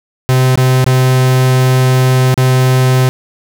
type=tone with dropouts; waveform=45% pulse; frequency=129 Hz; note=C3; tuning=24 cents flat; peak=-7 dBFS; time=0.29-3.09 s; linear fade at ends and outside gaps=0 ms; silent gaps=0.556-0.575 / 0.843-0.864 / 2.342-2.377 s; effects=none